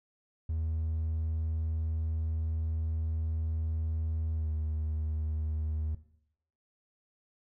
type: tone with pitch glide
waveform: triangle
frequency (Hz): 79.9 to 77.54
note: D#2 to D#2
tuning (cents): +47 to -5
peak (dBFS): -27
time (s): 0.49-5.95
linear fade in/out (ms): 5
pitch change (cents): -52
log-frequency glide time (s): 4.34-4.51
effects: noise-tail reverb RT60 0.7 s tail -17 dB re dry + tanh soft clip ceiling -23 dBFS